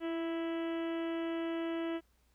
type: harmonic tone with a mistuned harmonic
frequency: 329.6 Hz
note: E4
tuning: in tune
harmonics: 1 / 2 / 3 / 4 / 5 / 6 / 7 / 8 / 9 / 10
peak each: -34 / -42 / -50 / -50 / -52 / -52 / -57 / -55 / -54 / -59 dBFS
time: 0-2.01 s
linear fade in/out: 50 ms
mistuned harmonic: 1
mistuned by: +16 cents
effects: added 60 Hz sine -70 dBFS peak until 2.34 s + pink hiss -74 dBFS RMS until 2.34 s